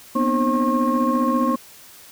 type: tone cluster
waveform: sine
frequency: 241.5 / 256.4 / 303.2 / 534 / 1082 Hz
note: B3 / C4 / D#4 / C5 / C#6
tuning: -39 / -35 / -45 / +35 / -42 cents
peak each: -20 / -23 / -24 / -25 / -21 dBFS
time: 0.15-1.56 s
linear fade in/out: 10 ms
effects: tanh soft clip ceiling -10 dBFS + white hiss -45 dBFS RMS until 2.11 s